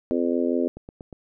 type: harmonic tone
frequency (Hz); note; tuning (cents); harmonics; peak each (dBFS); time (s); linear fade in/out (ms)
85.5; F2; -36; 3 / 4 / 5 / 6 / 7; -24 / -26 / -28 / -30 / -31; 0.11-0.68; 0
type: click train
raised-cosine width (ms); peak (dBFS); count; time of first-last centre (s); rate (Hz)
2; -25; 4; 0.77-1.128; 8.39
effects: none